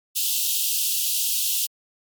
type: high-pass noise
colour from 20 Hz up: white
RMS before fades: -23 dBFS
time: 0.15-1.67 s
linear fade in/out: 20 ms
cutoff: 2700 Hz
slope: 96 dB/octave
effects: MP3 96 kbps